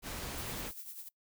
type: noise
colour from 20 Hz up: pink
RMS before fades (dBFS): -41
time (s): 0.02-0.72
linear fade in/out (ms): 50
type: noise with tremolo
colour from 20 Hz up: violet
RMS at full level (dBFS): -44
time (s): 0.37-1.09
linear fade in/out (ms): 10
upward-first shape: sine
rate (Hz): 10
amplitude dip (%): 60
effects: noise-tail reverb RT60 0.1 s tail -22 dB re dry